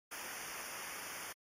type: noise with comb filter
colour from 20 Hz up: pink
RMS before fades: -45 dBFS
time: 0.11-1.33 s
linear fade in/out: 10 ms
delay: 0.25 ms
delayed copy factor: -1
effects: MP3 64 kbps